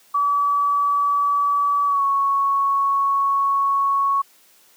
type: tone with pitch glide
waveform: sine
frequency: 1146 to 1108.2 Hz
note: D6 to C#6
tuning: -43 to -1 cents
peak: -16 dBFS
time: 0.14-4.22 s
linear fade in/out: 10 ms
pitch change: -58 cents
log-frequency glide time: 1.86-2.03 s
effects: white hiss -54 dBFS RMS until 4.76 s + high-pass 200 Hz 12 dB/octave